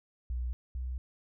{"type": "tone pair in turn", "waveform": "sine", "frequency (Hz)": [61.1, 63.04], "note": ["B1", "B1"], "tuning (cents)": [-18, 36], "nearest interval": "minor second", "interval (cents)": 54, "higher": "second", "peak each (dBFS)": [-31, -33], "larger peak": "first", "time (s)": [[0.3, 0.53], [0.75, 0.98]], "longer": "neither", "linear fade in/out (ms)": 0, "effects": []}